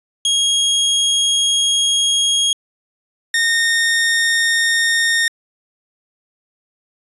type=tone pair in turn; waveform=sawtooth; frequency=3276 / 1838.6 Hz; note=G#7 / A#6; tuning=-24 / -24 cents; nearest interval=minor seventh; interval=1000 cents; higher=first; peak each=-10 dBFS; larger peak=neither; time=0.25-2.53 / 3.34-5.28 s; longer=first; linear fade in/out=2 ms; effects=resampled to 24000 Hz